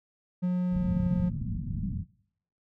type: tone with pitch glide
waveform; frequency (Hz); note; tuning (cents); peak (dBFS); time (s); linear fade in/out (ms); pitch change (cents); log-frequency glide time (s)
triangle; 180 to 178.45; F#3 to F3; -47 to +38; -22; 0.42-1.3; 20; -15; 0.67-1.19
type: low-pass noise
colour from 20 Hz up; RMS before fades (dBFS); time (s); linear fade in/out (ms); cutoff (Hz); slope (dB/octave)
white; -32; 0.7-2.05; 50; 210; 48
effects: noise-tail reverb RT60 0.7 s tail -23 dB re dry